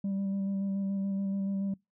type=tone with vibrato; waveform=sine; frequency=196 Hz; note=G3; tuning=in tune; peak=-26 dBFS; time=0.04-1.74 s; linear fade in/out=5 ms; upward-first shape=square; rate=7 Hz; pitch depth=14 cents each way; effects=noise-tail reverb RT60 0.2 s tail -26 dB re dry + tanh soft clip ceiling -28 dBFS